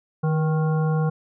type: harmonic tone with a mistuned harmonic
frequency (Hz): 155.56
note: D#3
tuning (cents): 0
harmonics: 1 / 3 / 5 / 7 / 9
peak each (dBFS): -19 / -29 / -33 / -36 / -38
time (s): 0.23-1.1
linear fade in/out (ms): 10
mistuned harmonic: 3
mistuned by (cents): +42
effects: none